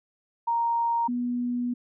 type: tone pair in turn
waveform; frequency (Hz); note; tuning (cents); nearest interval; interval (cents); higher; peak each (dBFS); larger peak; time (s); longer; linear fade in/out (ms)
sine; 932.3 / 243.9; A#5 / B3; 0 / -21; octave + major seventh; 2321; first; -22 / -25; first; 0.47-1.08 / 1.08-1.74; second; 10
effects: none